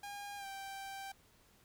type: tone with pitch glide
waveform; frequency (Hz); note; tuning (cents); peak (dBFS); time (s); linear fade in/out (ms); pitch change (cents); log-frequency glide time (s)
sawtooth; 811 to 782.5; G#5 to G5; -41 to -3; -40; 0.03-1.12; 5; -62; 0.37-0.46
effects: pink hiss -67 dBFS RMS until 1.64 s